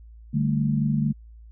sine chord, D suspended fourth, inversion none, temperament just, 146.83 / 195.78 / 220.2 Hz, D3 / G3 / A3, 0 / -2 / +2 cents, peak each -23 / -28 / -24 dBFS, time 0.33-1.13 s, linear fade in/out 20 ms, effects added 56 Hz sine -43 dBFS peak until 1.51 s

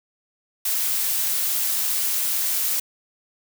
blue noise, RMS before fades -23 dBFS, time 0.65-2.8 s, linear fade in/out 5 ms, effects none

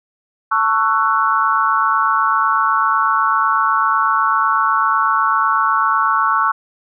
sine chord, F# minor seventh, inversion first, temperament just, 888 / 1110 / 1332 / 1480 Hz, A5 / C#6 / E6 / F#6, +16 / +2 / +18 / 0 cents, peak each -21 / -16 / -17 / -21 dBFS, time 0.51-6.52 s, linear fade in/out 10 ms, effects none

